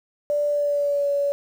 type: tone with pitch glide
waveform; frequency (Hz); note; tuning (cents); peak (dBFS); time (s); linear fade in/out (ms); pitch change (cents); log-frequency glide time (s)
sine; 585 to 567.7; D5 to C#5; -7 to +41; -19; 0.3-1.32; 0; -52; 0.47-1.09
effects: 8-bit